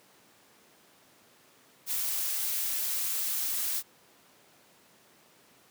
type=noise; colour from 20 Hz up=blue; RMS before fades=-31 dBFS; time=1.86-3.83 s; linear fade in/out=50 ms; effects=pink hiss -60 dBFS RMS until 5.7 s + high-pass 200 Hz 12 dB/octave